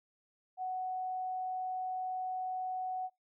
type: tone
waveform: sine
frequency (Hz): 743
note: F#5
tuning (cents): +7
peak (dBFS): -34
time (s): 0.57-3.1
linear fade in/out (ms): 50
effects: noise-tail reverb RT60 0.2 s tail -24 dB re dry